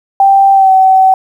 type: tone with pitch glide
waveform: sine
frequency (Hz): 784 to 760.4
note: G5 to F#5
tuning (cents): 0 to +47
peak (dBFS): -3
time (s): 0.2-1.14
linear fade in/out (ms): 2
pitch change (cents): -53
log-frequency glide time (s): 0.53-0.71
effects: 7-bit